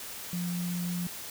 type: tone in noise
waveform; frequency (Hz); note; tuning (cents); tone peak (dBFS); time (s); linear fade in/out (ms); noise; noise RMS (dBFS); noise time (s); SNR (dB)
sine; 175.9; F3; +13; -30; 0.33-1.07; 2; white; -41; 0-1.3; +8
effects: none